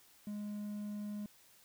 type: tone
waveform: triangle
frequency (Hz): 207.7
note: G#3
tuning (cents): 0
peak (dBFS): -37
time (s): 0.27-1.26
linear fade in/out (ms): 2
effects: white hiss -64 dBFS RMS until 1.64 s